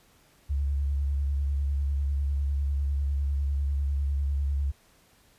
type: tone with vibrato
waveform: sine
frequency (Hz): 70.1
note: C#2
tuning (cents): +20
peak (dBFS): -24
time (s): 0.49-4.72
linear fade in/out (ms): 20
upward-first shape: sine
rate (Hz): 10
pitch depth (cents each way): 35
effects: pink hiss -61 dBFS RMS until 5.38 s + resampled to 32000 Hz